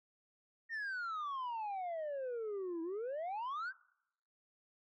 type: exponential two-way sweep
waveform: sine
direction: down then up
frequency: 1864.7 to 322.5 to 1614 Hz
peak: -35 dBFS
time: 0.69-3.73 s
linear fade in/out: 50 ms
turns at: 2.82 s
effects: noise-tail reverb RT60 0.8 s tail -24 dB re dry + tanh soft clip ceiling -37 dBFS